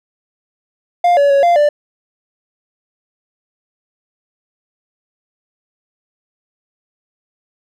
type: tone with pitch steps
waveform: triangle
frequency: 702 / 568 / 557 / 693 / 589 Hz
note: F5 / C#5 / C#5 / F5 / D5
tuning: +9 / +42 / +8 / -14 / +5 cents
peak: -6 dBFS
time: 1.04-1.69 s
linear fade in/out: 5 ms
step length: 130 ms
effects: none